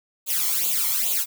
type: noise with flanger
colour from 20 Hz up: blue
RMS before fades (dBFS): -23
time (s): 0.26-1.26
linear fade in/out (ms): 50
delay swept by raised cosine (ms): 0.27 to 0.96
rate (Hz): 2.4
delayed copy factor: +0.9
effects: none